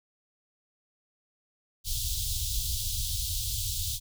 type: band-stop noise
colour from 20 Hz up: pink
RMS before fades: -31 dBFS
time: 1.84-4 s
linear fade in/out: 50 ms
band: 110 to 3300 Hz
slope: 48 dB/octave
effects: none